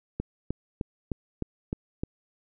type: click train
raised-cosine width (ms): 3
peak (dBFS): -16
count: 7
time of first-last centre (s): 0.2-2.035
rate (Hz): 3.27
effects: none